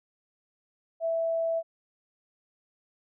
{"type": "tone", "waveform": "sine", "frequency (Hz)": 659.3, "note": "E5", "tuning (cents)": 0, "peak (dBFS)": -25, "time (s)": [1, 1.63], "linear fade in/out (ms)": 50, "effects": []}